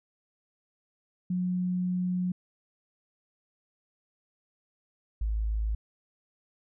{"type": "tone pair in turn", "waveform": "sine", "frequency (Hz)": [181, 53.81], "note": ["F#3", "A1"], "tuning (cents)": [-38, -38], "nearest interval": "octave + major sixth", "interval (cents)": 2100, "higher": "first", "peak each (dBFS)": -26, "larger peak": "neither", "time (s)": [[1.3, 2.32], [5.21, 5.75]], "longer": "first", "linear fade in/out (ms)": 5, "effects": []}